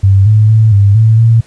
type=tone with pitch steps; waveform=sine; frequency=97.5 / 107.4 / 110.1 / 100.5 / 111.1 / 114.2 Hz; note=G2 / A2 / A2 / G2 / A2 / A#2; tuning=-9 / -41 / +2 / +44 / +17 / -35 cents; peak=-3 dBFS; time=0.03-1.41 s; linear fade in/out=10 ms; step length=230 ms; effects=pink hiss -44 dBFS RMS until 1.46 s + resampled to 22050 Hz